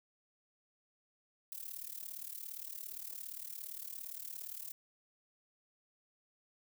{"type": "noise with amplitude modulation", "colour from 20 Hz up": "violet", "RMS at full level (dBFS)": -42, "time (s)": [1.52, 4.72], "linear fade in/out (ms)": 0, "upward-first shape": "sine", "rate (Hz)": 37.4, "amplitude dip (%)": 85, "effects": []}